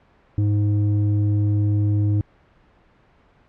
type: tone with low-pass filter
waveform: square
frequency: 103.83 Hz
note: G#2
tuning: in tune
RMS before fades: -19 dBFS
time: 0.38-2.21 s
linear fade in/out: 0 ms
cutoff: 230 Hz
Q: 5.6
effects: pink hiss -56 dBFS RMS until 3.48 s + low-pass 2000 Hz 12 dB/octave